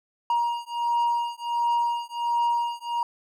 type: beating tone pair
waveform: triangle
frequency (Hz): 945 / 946.4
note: A#5 / A#5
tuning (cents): +23 / +26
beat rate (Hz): 1.4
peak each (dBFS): -24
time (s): 0.3-3.03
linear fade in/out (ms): 2
effects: none